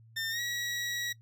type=tone with pitch glide; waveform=20% pulse; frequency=1800 to 1918.1 Hz; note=A6 to A#6; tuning=+39 to +49 cents; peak=-27 dBFS; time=0.16-1.13 s; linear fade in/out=10 ms; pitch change=+110 cents; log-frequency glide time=0.3-0.4 s; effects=noise-tail reverb RT60 0.1 s tail -22 dB re dry + added 113 Hz sine -54 dBFS peak until 1.21 s